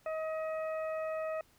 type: harmonic tone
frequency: 633 Hz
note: D#5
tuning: 30 cents sharp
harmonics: 1 / 2 / 3 / 4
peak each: -34 / -43 / -49 / -51 dBFS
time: 0.06-1.41 s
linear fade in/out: 2 ms
effects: pink hiss -66 dBFS RMS until 1.58 s